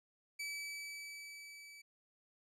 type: tone with level ramp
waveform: sawtooth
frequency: 2300 Hz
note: D7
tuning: 37 cents flat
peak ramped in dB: -36 to -50 dBFS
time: 0.39-1.82 s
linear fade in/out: 10 ms
effects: low-pass 11000 Hz 12 dB/octave